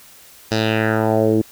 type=tone with low-pass filter sweep; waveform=10% pulse; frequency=110 Hz; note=A2; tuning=in tune; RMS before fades=-17 dBFS; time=0.51-1.42 s; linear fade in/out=10 ms; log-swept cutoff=5400 to 310 Hz; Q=2.6; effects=white hiss -45 dBFS RMS until 1.51 s